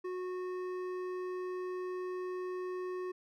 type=tone with hard clipping; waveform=sine; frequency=365.9 Hz; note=F#4; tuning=19 cents flat; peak=-38 dBFS; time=0.04-3.12 s; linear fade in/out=10 ms; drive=10 dB; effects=none